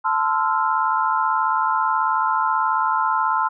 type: chord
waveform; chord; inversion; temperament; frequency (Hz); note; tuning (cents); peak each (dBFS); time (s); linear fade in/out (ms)
sine; F major seventh; first; equal with one note detuned; 880 / 1034.5 / 1318.5 / 1396.9; A5 / C6 / E6 / F6; 0 / -20 / 0 / 0; -22 / -21 / -24 / -26; 0.04-3.49; 20
effects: none